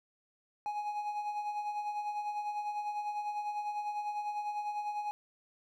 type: tone with tremolo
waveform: triangle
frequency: 834 Hz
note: G#5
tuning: 7 cents sharp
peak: -30 dBFS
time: 0.66-5.11 s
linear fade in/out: 0 ms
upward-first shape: sine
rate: 10 Hz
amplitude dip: 50%
effects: none